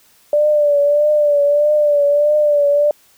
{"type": "tone with vibrato", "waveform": "sine", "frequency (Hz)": 587.3, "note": "D5", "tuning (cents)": 0, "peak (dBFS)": -10, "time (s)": [0.33, 2.91], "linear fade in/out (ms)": 2, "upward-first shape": "triangle", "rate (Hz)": 1.6, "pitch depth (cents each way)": 51, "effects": ["white hiss -52 dBFS RMS until 3.17 s"]}